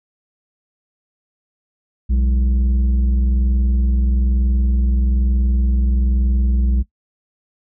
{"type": "tone pair together", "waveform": "sine", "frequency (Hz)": [61.4, 205.3], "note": ["B1", "G#3"], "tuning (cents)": [-9, -20], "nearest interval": "octave + major sixth", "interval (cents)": 2089, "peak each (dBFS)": [-11, -23], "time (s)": [2.09, 6.83], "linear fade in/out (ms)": 20, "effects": ["noise-tail reverb RT60 0.1 s tail -19 dB re dry", "tanh soft clip ceiling -11 dBFS"]}